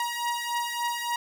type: beating tone pair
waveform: sawtooth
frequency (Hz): 950 / 953.5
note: A#5 / A#5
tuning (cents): +33 / +39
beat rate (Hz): 3.5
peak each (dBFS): -26 / -28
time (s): 0-1.16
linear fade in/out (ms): 2
effects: none